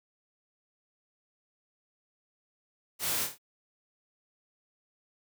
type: noise with echo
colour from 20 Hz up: white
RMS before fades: -32 dBFS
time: 2.99-3.28 s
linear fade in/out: 50 ms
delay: 26 ms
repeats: 4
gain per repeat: -5 dB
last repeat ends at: 3.384 s
effects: none